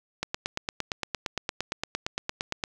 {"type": "click train", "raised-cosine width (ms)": 0.2, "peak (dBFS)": -11, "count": 22, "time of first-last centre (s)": [0.23, 2.638], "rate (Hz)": 8.72, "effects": []}